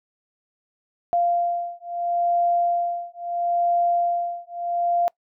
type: beating tone pair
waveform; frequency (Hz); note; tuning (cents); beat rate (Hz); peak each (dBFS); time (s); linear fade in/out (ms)
sine; 694 / 694.75; F5 / F5; -11 / -9; 0.75; -23; 1.13-5.08; 0
effects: noise-tail reverb RT60 0.1 s tail -24 dB re dry